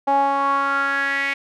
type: tone with band-pass filter sweep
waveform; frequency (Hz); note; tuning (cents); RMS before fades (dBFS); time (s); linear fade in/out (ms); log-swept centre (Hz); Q
sawtooth; 277.2; C#4; 0; -20; 0.07-1.34; 10; 770 to 2200; 5.8
effects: none